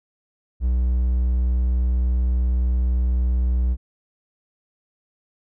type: tone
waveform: triangle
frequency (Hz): 61.74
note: B1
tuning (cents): 0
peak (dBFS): -15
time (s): 0.6-3.77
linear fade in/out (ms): 50
effects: none